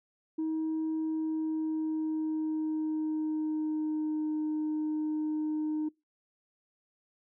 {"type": "tone with pitch glide", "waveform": "sine", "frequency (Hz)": [317, 307.4], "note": ["D#4", "D#4"], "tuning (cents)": [32, -21], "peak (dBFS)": -27, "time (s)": [0.38, 5.89], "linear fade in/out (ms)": 10, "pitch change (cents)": -53, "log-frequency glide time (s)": [0.93, 4.34], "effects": ["noise-tail reverb RT60 0.2 s tail -23 dB re dry", "tanh soft clip ceiling -27 dBFS"]}